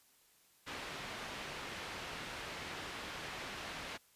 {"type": "low-pass noise", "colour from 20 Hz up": "white", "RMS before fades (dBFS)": -45, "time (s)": [0.66, 3.98], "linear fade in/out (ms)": 20, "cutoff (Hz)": 2800, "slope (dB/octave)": 12, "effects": ["white hiss -68 dBFS RMS until 4.15 s", "resampled to 32000 Hz"]}